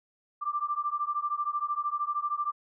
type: beating tone pair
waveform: sine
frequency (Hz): 1174.7 / 1187.7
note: D6 / D6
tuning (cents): 0 / +19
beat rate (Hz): 13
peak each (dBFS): -31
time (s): 0.41-2.52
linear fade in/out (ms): 20
effects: none